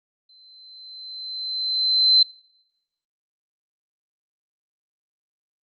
sine tone with exponential growth, 4074 Hz, C8, 47 cents flat, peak -11 dBFS, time 0.29-2.23 s, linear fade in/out 5 ms, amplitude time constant 420 ms, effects noise-tail reverb RT60 0.9 s tail -25 dB re dry + Opus 48 kbps

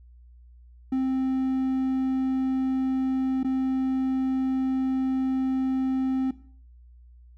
triangle tone with dropouts, 262.4 Hz, C4, 5 cents sharp, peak -20 dBFS, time 0.92-6.31 s, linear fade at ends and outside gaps 5 ms, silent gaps 3.432-3.445 s, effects noise-tail reverb RT60 0.5 s tail -17 dB re dry + added 60 Hz sine -48 dBFS peak until 7.37 s

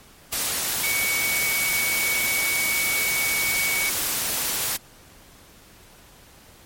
sine tone in noise, 2243 Hz, C#7, 20 cents sharp, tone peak -23 dBFS, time 0.83-3.9 s, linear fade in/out 10 ms, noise white, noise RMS -25 dBFS, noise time 0.32-4.77 s, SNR -1 dB, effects pink hiss -50 dBFS RMS until 6.65 s + MP3 64 kbps

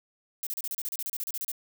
violet noise bursts, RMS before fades -33 dBFS, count 16, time 0.43-1.517 s, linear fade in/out 0 ms, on 37 ms, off 33 ms, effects none

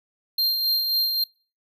square tone with tremolo, 4186 Hz, C8, in tune, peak -19 dBFS, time 0.38-1.24 s, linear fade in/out 5 ms, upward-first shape sine, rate 3.7 Hz, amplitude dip 40%, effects noise-tail reverb RT60 0.4 s tail -26 dB re dry

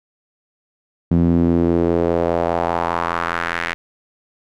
sawtooth tone with band-pass filter sweep, 84.9 Hz, F2, 48 cents flat, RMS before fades -18 dBFS, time 1.11-3.74 s, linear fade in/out 0 ms, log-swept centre 200 to 2000 Hz, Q 2.2, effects none

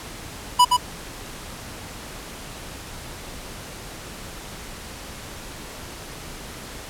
square tone with echo, 987 Hz, B5, 1 cent flat, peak -11 dBFS, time 0.59-0.65 s, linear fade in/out 10 ms, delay 120 ms, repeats 1, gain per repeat -4 dB, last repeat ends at 0.77 s, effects pink hiss -37 dBFS RMS until 6.89 s + low-pass 12000 Hz 12 dB/octave

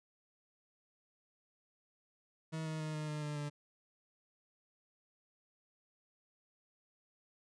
40% pulse tone with pitch steps, 159.5 / 157.3 / 155.14 / 153 / 150.9 / 148.82 / 146.77 Hz, D#3 / D#3 / D#3 / D#3 / D3 / D3 / D3, +43 / +19 / -5 / -29 / +47 / +23 / -1 cents, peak -37 dBFS, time 2.52-3.5 s, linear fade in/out 20 ms, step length 140 ms, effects resampled to 22050 Hz

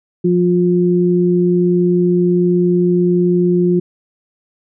sine tone pair together, 176.43 / 355.1 Hz, F3 / F4, +18 / +29 cents, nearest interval octave, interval 1211 cents, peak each -13 dBFS, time 0.24-3.8 s, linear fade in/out 10 ms, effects none

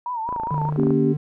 sine tone with vibrato, 938 Hz, A#5, 11 cents sharp, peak -24 dBFS, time 0.06-0.7 s, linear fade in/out 2 ms, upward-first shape sine, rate 4.8 Hz, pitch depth 110 cents each way
click train, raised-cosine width 1 ms, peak -18 dBFS, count 18, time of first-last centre 0.29-0.906 s, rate 27.6 Hz
triangle tone, 149.7 Hz, D3, 33 cents sharp, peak -20 dBFS, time 0.51-1.17 s, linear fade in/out 5 ms
sine chord, G diminished, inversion first, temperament just, 235.2 / 282.2 / 392 Hz, Bb3 / Db4 / G4, +16 / +31 / 0 cents, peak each -21 dBFS, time 0.77-1.14 s, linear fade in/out 20 ms
effects none

